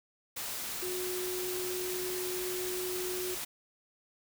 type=tone in noise; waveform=sine; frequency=365.1 Hz; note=F#4; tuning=23 cents flat; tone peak=-35 dBFS; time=0.82-3.35 s; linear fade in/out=10 ms; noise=white; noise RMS=-38 dBFS; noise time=0.36-3.45 s; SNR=0 dB; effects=none